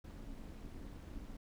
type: noise with amplitude modulation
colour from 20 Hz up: brown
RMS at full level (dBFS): -45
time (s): 0.04-1.37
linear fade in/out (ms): 5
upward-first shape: sine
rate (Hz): 246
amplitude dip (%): 75
effects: none